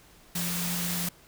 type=tone in noise; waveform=sine; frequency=174.61 Hz; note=F3; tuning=in tune; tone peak=-32 dBFS; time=0.35-1.09 s; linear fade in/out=5 ms; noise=white; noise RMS=-32 dBFS; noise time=0.35-1.09 s; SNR=-3 dB; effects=pink hiss -56 dBFS RMS until 1.27 s